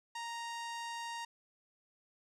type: tone with low-pass filter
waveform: sawtooth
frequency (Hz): 932.3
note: A#5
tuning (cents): 0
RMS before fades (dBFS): -42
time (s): 0.15-1.25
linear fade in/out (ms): 5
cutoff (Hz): 7500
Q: 1
effects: none